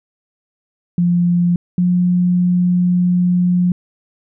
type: tone pair in turn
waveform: sine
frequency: 174.61 / 178.49 Hz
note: F3 / F3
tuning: 0 / +38 cents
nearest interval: unison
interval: 38 cents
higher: second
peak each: -11 dBFS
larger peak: neither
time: 0.98-1.56 / 1.78-3.72 s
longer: second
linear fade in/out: 2 ms
effects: none